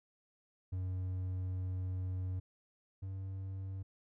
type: tone pair in turn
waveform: triangle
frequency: 92.5 / 95.8 Hz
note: F#2 / G2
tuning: 0 / -39 cents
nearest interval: minor second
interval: 61 cents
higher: second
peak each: -33 / -37 dBFS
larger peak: first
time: 0.72-2.4 / 3.02-3.83 s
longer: first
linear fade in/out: 10 ms
effects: none